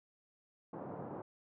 pink band-pass noise, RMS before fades -45 dBFS, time 0.73-1.22 s, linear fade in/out 5 ms, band 140 to 1000 Hz, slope 24 dB/octave, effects none

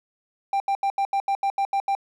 triangle tone bursts, 790 Hz, G5, 13 cents sharp, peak -18 dBFS, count 10, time 0.53-1.951 s, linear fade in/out 2 ms, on 71 ms, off 79 ms, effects none

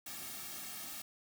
white noise with comb filter, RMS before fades -45 dBFS, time 0.06-1.02 s, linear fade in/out 5 ms, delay 2 ms, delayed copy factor -0.85, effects none

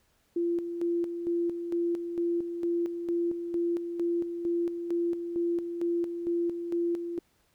sine tone with tremolo, 342.7 Hz, F4, 33 cents flat, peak -25 dBFS, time 0.36-7.19 s, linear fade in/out 5 ms, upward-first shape square, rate 2.2 Hz, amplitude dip 55%, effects pink hiss -69 dBFS RMS until 7.54 s

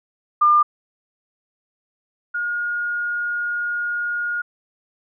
sine tone pair in turn, 1201 / 1430.6 Hz, D6 / F6, +38 / +41 cents, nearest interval minor third, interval 303 cents, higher second, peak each -11 / -21 dBFS, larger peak first, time 0.41-0.63 / 2.34-4.42 s, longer second, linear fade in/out 10 ms, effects none

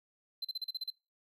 triangle tone bursts, 4080 Hz, C8, 44 cents flat, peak -33 dBFS, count 8, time 0.42-0.903 s, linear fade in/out 5 ms, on 28 ms, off 37 ms, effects noise-tail reverb RT60 0.3 s tail -26 dB re dry

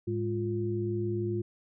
sine tone cluster, 107.7 / 205.2 / 350.2 Hz, A2 / G#3 / F4, -37 / -21 / +5 cents, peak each -32 / -37 / -31 dBFS, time 0.07-1.42 s, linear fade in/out 10 ms, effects none

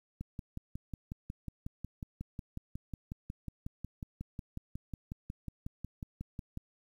click train, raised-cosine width 5 ms, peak -27 dBFS, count 36, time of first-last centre 0.21-6.574 s, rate 5.5 Hz, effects 10-bit

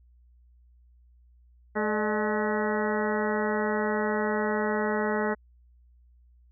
harmonic tone with a mistuned harmonic, 213.5 Hz, G#3, 48 cents sharp, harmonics 1 / 2 / 3 / 4 / 5 / 6 / 7 / 8 / 9, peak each -30 / -29 / -33 / -34 / -38 / -38 / -36 / -40 / -36 dBFS, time 1.75-5.35 s, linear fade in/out 20 ms, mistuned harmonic 3, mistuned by -81 cents, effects added 60 Hz sine -55 dBFS peak until 6.51 s

